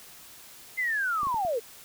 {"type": "linear sweep", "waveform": "sine", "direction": "down", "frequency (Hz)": [2093, 424.3], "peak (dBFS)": -25, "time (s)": [0.77, 1.6], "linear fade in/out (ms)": 20}
{"type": "clicks", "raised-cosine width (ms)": 3, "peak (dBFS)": -30, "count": 4, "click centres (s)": [1.232, 1.27, 1.344, 1.45]}
{"effects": ["white hiss -49 dBFS RMS until 1.84 s"]}